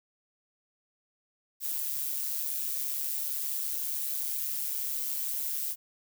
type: noise with amplitude modulation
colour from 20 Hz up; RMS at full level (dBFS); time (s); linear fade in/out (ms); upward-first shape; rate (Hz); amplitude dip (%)
violet; -30; 1.6-5.76; 50; sine; 142; 60
effects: none